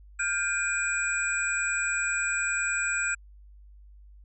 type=tone cluster; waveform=sine; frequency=1419 / 1589 / 2429 / 7780 Hz; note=F6 / G6 / D#7 / B8; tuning=+27 / +23 / -42 / -27 cents; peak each=-31 dBFS; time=0.19-3.15 s; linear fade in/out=10 ms; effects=added 50 Hz sine -48 dBFS peak until 4.24 s